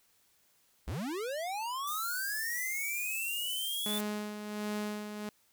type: linear sweep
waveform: square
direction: up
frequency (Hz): 46.57 to 3531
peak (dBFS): -35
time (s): 0.87-3.99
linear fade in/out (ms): 10
type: high-pass noise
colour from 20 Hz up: white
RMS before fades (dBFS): -40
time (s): 1.87-4.01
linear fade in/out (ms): 5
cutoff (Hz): 6800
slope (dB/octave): 24
type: tone with tremolo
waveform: sawtooth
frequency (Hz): 209.7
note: G#3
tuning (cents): +17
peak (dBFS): -29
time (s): 3.86-5.29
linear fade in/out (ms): 2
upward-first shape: sine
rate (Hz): 1.4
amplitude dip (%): 55
effects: white hiss -69 dBFS RMS until 5.52 s